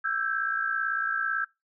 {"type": "tone cluster", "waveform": "sine", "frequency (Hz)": [1326, 1560, 1618], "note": ["E6", "G6", "G#6"], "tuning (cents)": [10, -9, -46], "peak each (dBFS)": -30, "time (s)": [0.04, 1.45], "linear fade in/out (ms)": 10, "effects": ["noise-tail reverb RT60 0.2 s tail -21 dB re dry"]}